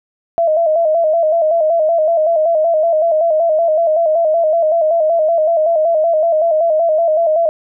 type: tone with vibrato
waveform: sine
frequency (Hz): 647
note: E5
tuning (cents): -32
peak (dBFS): -10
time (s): 0.38-7.49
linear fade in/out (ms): 0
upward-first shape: square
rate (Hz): 5.3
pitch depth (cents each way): 70
effects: none